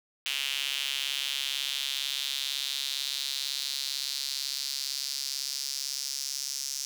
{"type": "tone with high-pass filter sweep", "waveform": "sawtooth", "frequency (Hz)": 137.9, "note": "C#3", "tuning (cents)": -9, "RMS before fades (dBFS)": -33, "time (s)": [0.26, 6.85], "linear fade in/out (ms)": 0, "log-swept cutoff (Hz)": [2900, 5600], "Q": 3.4, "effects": []}